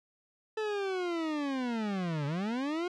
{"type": "linear two-way sweep", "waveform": "40% pulse", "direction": "down then up", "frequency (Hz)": [440, 138.7, 363.8], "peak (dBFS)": -30, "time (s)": [0.57, 2.88], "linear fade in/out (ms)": 5, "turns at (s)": 2.26, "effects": ["low-pass 4000 Hz 12 dB/octave"]}